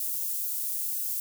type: high-pass noise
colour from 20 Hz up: white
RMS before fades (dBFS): -31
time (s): 0-1.2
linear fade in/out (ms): 2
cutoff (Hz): 11000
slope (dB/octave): 12
effects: none